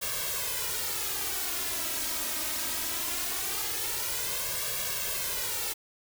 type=noise with flanger; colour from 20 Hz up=white; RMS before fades=-32 dBFS; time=0.01-5.74 s; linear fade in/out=20 ms; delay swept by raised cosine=1.8 to 3.2 ms; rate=0.21 Hz; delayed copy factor=+0.85; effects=none